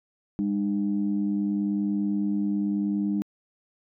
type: tone pair together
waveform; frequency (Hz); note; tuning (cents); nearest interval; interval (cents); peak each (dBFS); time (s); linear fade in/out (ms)
sine; 202.2 / 303; G#3 / D#4; -46 / -46; perfect fifth; 700; -24 / -27; 0.39-3.22; 0
effects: tanh soft clip ceiling -16 dBFS